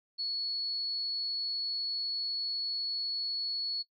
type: tone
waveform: sine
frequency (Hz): 4388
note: C#8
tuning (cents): -18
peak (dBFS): -32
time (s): 0.18-3.83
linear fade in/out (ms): 20
effects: noise-tail reverb RT60 0.1 s tail -17 dB re dry